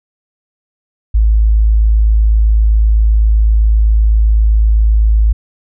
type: tone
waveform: sine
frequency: 53.9 Hz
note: A1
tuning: 35 cents flat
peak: -6 dBFS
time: 1.14-5.33 s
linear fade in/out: 10 ms
effects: none